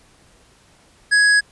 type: tone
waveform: square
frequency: 1668 Hz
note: G#6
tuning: 7 cents sharp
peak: -12 dBFS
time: 1.11-1.41 s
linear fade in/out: 20 ms
effects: pink hiss -53 dBFS RMS until 1.51 s + resampled to 24000 Hz